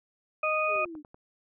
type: harmonic tone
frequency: 620 Hz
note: D#5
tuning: 6 cents flat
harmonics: 1 / 2 / 4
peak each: -29 / -29 / -29 dBFS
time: 0.43-0.85 s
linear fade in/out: 5 ms
type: exponential sweep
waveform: sine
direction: down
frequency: 440 to 288.4 Hz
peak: -38 dBFS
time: 0.67-1.03 s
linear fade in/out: 50 ms
type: click train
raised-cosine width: 1 ms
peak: -35 dBFS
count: 5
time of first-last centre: 0.76-1.145 s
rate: 10.4 Hz
effects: none